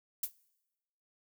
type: noise with exponential decay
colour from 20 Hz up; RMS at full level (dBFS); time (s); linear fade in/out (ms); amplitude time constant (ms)
violet; -28; 0.23-0.32; 5; 19
effects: noise-tail reverb RT60 1.0 s tail -23 dB re dry